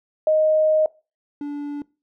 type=tone pair in turn; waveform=sine / triangle; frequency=622.3 / 289.6 Hz; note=D#5 / D4; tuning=0 / -24 cents; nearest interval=octave + minor second; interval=1324 cents; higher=first; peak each=-14 / -24 dBFS; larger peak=first; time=0.27-0.86 / 1.41-1.82 s; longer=first; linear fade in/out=2 ms; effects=noise-tail reverb RT60 0.3 s tail -22 dB re dry